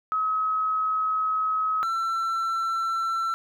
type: tone pair in turn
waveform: sine / triangle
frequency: 1278 / 1342.5 Hz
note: D#6 / E6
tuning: +46 / +31 cents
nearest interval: minor second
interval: 85 cents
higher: second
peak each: -22 dBFS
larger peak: neither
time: 0.12-1.83 / 1.83-3.34 s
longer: first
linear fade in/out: 0 ms
effects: none